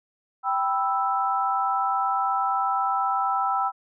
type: chord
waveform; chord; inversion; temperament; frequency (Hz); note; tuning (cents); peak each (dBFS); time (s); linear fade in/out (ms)
sine; E minor; first; equal; 784 / 987.8 / 1318.5; G5 / B5 / E6; 0 / 0 / 0; -25 / -28 / -25; 0.43-3.72; 50
effects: none